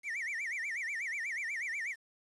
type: tone with vibrato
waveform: triangle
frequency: 2055 Hz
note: C7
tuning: 32 cents flat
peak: -33 dBFS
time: 0.03-1.96 s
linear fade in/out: 50 ms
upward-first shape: sine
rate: 8.2 Hz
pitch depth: 240 cents each way
effects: resampled to 24000 Hz + 10-bit